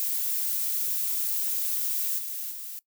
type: noise with level steps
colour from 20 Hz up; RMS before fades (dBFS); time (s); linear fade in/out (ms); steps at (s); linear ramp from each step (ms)
violet; -28 / -34 / -38; 0-2.79; 0; 2.18 / 2.51; 10
effects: noise-tail reverb RT60 0.1 s tail -20 dB re dry